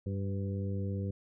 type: harmonic tone with a mistuned harmonic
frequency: 97.9 Hz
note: G2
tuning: 2 cents flat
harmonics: 1 / 2 / 3 / 4 / 5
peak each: -33 / -38 / -46 / -45 / -45 dBFS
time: 0.06-1.11 s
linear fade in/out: 5 ms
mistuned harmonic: 5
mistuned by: +21 cents
effects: none